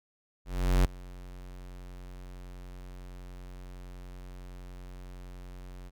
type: tone with ADSR envelope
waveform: square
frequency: 45.36 Hz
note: F#1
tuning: 34 cents flat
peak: -20 dBFS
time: 0.45-5.91 s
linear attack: 400 ms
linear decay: 6 ms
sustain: -23 dB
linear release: 38 ms
effects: none